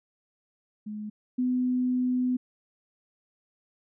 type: tone pair in turn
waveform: sine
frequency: 211.4 / 251.4 Hz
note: G#3 / B3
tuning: +31 / +31 cents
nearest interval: minor third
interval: 300 cents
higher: second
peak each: -33 / -23 dBFS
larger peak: second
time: 0.86-1.1 / 1.38-2.37 s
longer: second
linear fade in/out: 10 ms
effects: none

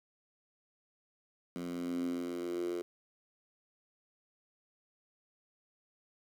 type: tone with high-pass filter sweep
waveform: 10% pulse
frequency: 87.3 Hz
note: F2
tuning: in tune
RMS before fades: -37 dBFS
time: 1.56-2.82 s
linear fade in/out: 0 ms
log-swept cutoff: 210 to 380 Hz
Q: 7.3
effects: none

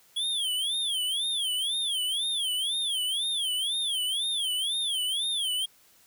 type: tone with vibrato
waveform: square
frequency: 3301 Hz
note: G#7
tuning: 11 cents flat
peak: -27 dBFS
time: 0.16-5.66 s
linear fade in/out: 10 ms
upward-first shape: sine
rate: 2 Hz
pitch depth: 190 cents each way
effects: white hiss -60 dBFS RMS until 6.06 s

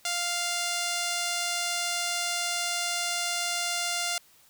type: tone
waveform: 5% pulse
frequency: 698.5 Hz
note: F5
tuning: in tune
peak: -16 dBFS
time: 0.05-4.18 s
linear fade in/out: 2 ms
effects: white hiss -59 dBFS RMS until 4.49 s

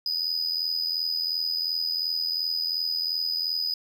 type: tone with amplitude modulation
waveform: triangle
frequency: 4978 Hz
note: D#8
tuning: in tune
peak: -21 dBFS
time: 0.06-3.74 s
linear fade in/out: 2 ms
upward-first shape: sine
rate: 82.8 Hz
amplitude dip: 65%
effects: none

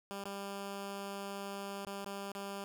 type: tone with dropouts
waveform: 10% pulse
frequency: 198.6 Hz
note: G3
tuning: 23 cents sharp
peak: -32 dBFS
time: 0.11-2.64 s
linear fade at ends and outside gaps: 0 ms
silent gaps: 0.24-0.255 / 1.849-1.868 / 2.044-2.061 / 2.318-2.351 s
effects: none

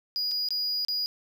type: tone with dropouts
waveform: triangle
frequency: 4900 Hz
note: D#8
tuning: 27 cents flat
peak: -25 dBFS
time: 0.16-1.06 s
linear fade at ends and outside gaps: 0 ms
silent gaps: 0.312-0.316 / 0.487-0.506 / 0.849-0.884 s
effects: none

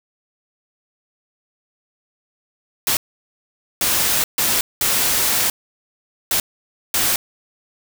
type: noise bursts at uneven times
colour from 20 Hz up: white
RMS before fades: -18 dBFS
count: 6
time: 2.87-2.97 / 3.81-4.24 / 4.38-4.61 / 4.81-5.5 / 6.31-6.4 / 6.94-7.16 s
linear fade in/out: 2 ms
effects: none

